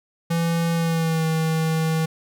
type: tone with pitch glide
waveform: square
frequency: 167.4 to 160.4 Hz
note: E3 to E3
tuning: +27 to -47 cents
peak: -20 dBFS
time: 0.3-2.06 s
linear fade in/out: 10 ms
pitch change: -74 cents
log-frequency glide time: 0.74-1.25 s
effects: none